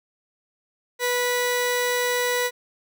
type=tone pair together; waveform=sawtooth; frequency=490.5 / 981 Hz; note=B4 / B5; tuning=-12 / -12 cents; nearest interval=octave; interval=1200 cents; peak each=-19 dBFS; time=0.99-2.51 s; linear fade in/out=50 ms; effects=none